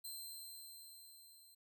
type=tone with level ramp; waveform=10% pulse; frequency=4126 Hz; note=C8; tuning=25 cents flat; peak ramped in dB=-38 to -55 dBFS; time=0.04-1.55 s; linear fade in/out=10 ms; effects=none